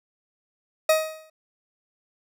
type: tone with exponential decay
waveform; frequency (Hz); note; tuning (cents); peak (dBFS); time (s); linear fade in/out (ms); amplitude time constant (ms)
40% pulse; 630; D#5; +21; -13; 0.89-1.3; 5; 88
effects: none